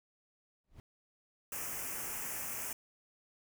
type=noise with exponential growth; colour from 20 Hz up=brown; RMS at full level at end=-47 dBFS; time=0.64-0.8 s; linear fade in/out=0 ms; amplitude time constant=34 ms
type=band-stop noise; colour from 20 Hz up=white; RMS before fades=-40 dBFS; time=1.52-2.73 s; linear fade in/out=2 ms; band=2800 to 5600 Hz; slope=48 dB/octave
effects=none